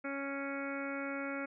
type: harmonic tone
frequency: 277.2 Hz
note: C#4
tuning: in tune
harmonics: 1 / 2 / 3 / 4 / 5 / 6 / 7 / 8 / 9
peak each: -40 / -42 / -51 / -52 / -43 / -49 / -51 / -45 / -54 dBFS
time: 0.04-1.46 s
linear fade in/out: 10 ms
effects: none